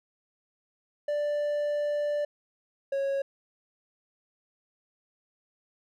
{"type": "tone pair in turn", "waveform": "triangle", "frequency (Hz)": [588, 550.3], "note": ["D5", "C#5"], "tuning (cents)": [2, -13], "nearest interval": "minor second", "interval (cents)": 115, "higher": "first", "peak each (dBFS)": -24, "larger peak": "neither", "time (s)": [[1.08, 2.25], [2.92, 3.22]], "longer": "first", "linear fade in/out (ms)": 5, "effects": []}